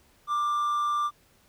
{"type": "tone with amplitude modulation", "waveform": "triangle", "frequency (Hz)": 1182, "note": "D6", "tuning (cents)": 11, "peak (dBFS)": -21, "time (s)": [0.27, 1.11], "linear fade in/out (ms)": 50, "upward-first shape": "sine", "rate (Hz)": 238, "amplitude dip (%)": 25, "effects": ["pink hiss -62 dBFS RMS until 1.48 s"]}